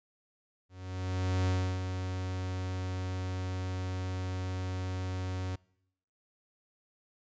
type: tone with ADSR envelope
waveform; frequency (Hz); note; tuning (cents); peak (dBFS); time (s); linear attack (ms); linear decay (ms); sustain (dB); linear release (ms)
45% pulse; 92.6; F#2; +2; -26; 0.69-5.56; 780; 320; -7; 10
effects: noise-tail reverb RT60 0.8 s tail -25 dB re dry + resampled to 16000 Hz